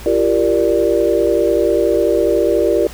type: chord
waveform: sine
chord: G minor seventh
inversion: third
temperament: equal with one note detuned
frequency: 341.8 / 392 / 466.2 / 587.3 Hz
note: F4 / G4 / Bb4 / D5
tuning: -37 / 0 / 0 / 0 cents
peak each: -17 dBFS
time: 0.06-2.87 s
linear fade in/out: 2 ms
effects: added 60 Hz sine -32 dBFS peak until 2.93 s + pink hiss -36 dBFS RMS until 2.93 s

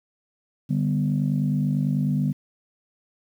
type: chord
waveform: sine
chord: G major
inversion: second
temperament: equal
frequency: 146.83 / 196 / 246.9 Hz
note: D3 / G3 / B3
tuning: 0 / 0 / 0 cents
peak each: -22 / -25 / -26 dBFS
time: 0.69-2.33 s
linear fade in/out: 20 ms
effects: tanh soft clip ceiling -12 dBFS + 9-bit

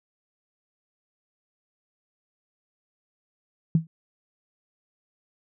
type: tone with exponential decay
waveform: sine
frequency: 162 Hz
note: E3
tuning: 30 cents flat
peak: -13 dBFS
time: 3.75-3.87 s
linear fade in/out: 2 ms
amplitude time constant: 26 ms
effects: none

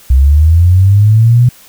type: linear sweep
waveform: sine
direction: up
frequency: 63.1 to 124.6 Hz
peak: -3 dBFS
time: 0.1-1.49 s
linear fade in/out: 5 ms
effects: white hiss -40 dBFS RMS until 1.68 s

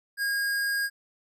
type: tone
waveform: square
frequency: 1629 Hz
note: G#6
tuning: 34 cents flat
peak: -26 dBFS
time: 0.17-0.9 s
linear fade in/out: 50 ms
effects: none

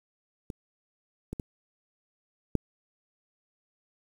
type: clicks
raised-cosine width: 3 ms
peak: -23 / -22 / -21 / -11 dBFS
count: 4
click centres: 0.502 / 1.33 / 1.398 / 2.553 s
effects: 8-bit

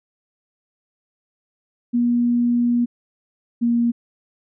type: tone pair in turn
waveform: sine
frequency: 240 / 236.1 Hz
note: B3 / A#3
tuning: -49 / +22 cents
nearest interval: unison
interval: 29 cents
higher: first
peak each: -15 dBFS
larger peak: neither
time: 1.93-2.86 / 3.61-3.92 s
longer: first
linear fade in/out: 20 ms
effects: none

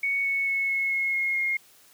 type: tone with pitch steps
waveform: sine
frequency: 2224 / 2210 / 2196 / 2182 / 2168 / 2154 / 2141 Hz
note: C#7 / C#7 / C#7 / C#7 / C#7 / C7 / C7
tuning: +5 / -6 / -17 / -28 / -39 / +50 / +39 cents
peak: -23 dBFS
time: 0.03-1.57 s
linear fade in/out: 5 ms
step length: 220 ms
effects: white hiss -56 dBFS RMS until 1.93 s + high-pass 80 Hz 12 dB/octave

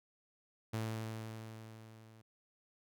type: tone with level ramp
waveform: sawtooth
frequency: 111 Hz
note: A2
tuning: 16 cents sharp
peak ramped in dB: -31 to -54 dBFS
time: 0.73-2.22 s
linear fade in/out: 10 ms
effects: none

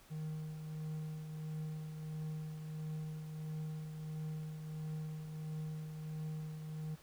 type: tone with tremolo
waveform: triangle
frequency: 155.56 Hz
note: D#3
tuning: in tune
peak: -36 dBFS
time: 0.1-6.96 s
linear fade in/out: 20 ms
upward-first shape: triangle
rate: 1.5 Hz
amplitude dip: 50%
effects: pink hiss -62 dBFS RMS until 7.02 s

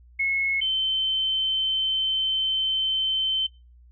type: tone pair in turn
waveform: sine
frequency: 2181 / 3084 Hz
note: C#7 / G7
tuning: -29 / -29 cents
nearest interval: tritone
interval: 600 cents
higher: second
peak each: -21 dBFS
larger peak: neither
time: 0.19-0.61 / 0.61-3.47 s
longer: second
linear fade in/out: 10 ms
effects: noise-tail reverb RT60 0.3 s tail -24 dB re dry + added 60 Hz sine -49 dBFS peak until 3.91 s

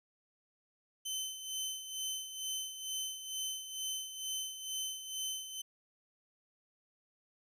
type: tone with tremolo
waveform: 20% pulse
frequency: 3064 Hz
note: G7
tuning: 40 cents flat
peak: -30 dBFS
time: 1.05-5.62 s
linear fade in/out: 10 ms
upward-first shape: sine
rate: 2.2 Hz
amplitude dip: 65%
effects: none

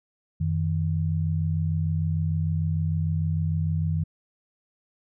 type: tone pair together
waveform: sine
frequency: 91.15 / 157.8 Hz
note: F#2 / D#3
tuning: -25 / +25 cents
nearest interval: minor seventh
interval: 950 cents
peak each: -25 dBFS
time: 0.4-4.04 s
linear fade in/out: 10 ms
effects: none

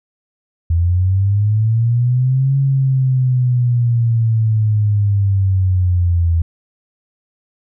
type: linear two-way sweep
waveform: sine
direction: up then down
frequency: 82.4 to 137.6 to 82.4 Hz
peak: -11 dBFS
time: 0.7-6.42 s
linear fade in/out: 5 ms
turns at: 2.57 s
effects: none

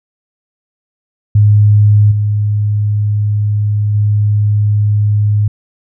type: tone with level steps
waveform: sine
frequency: 104.4 Hz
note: G#2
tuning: 10 cents sharp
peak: -4 / -10 / -8 dBFS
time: 1.35-5.48 s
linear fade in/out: 5 ms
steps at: 2.11 / 3.94 s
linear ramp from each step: 10 ms
effects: none

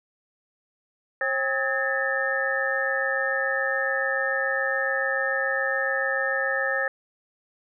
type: tone cluster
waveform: sine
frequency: 538 / 798 / 1278 / 1672 / 1799 Hz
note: C5 / G5 / D#6 / G#6 / A6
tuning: +48 / +31 / +46 / +11 / +38 cents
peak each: -28 / -34 / -33 / -29 / -26 dBFS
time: 1.21-6.88 s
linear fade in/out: 2 ms
effects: none

